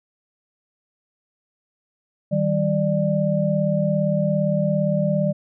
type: tone cluster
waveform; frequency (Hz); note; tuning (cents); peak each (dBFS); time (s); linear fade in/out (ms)
sine; 156.3 / 193.8 / 593; D#3 / G3 / D5; +8 / -20 / +17; -22; 2.31-5.33; 20
effects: none